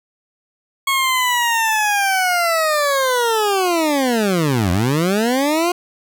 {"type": "linear two-way sweep", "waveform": "20% pulse", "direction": "down then up", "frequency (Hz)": [1100, 83.8, 359.7], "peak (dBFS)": -10, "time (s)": [0.87, 5.72], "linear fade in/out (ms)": 5, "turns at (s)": 4.71, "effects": []}